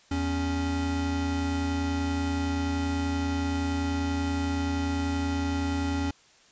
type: tone pair together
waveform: square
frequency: 82.41 / 277.7 Hz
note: E2 / C#4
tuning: 0 / +3 cents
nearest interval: octave + major sixth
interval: 2103 cents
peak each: -30 / -29 dBFS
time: 0.11-6.11 s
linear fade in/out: 5 ms
effects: white hiss -58 dBFS RMS until 6.51 s + resampled to 16000 Hz